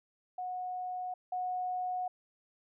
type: tone pair in turn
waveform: sine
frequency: 731 / 731 Hz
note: F#5 / F#5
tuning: -21 / -21 cents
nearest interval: unison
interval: 0 cents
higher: neither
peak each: -35 / -32 dBFS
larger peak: second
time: 0.38-1.14 / 1.32-2.08 s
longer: neither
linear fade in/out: 5 ms
effects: none